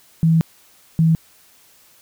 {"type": "tone pair in turn", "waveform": "sine", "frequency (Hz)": [162.9, 162.29], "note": ["E3", "E3"], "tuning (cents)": [-20, -27], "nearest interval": "unison", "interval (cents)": 7, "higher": "first", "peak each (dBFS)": -11, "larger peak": "neither", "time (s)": [[0.23, 0.41], [0.99, 1.15]], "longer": "first", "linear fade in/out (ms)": 0, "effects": ["white hiss -52 dBFS RMS until 2.01 s"]}